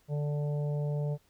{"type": "harmonic tone", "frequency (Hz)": 146.83, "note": "D3", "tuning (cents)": 0, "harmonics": [1, 3, 4, 5, 6], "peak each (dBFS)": [-29, -40, -41, -53, -53], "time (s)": [0.08, 1.18], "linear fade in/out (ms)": 50, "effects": ["pink hiss -68 dBFS RMS until 1.29 s"]}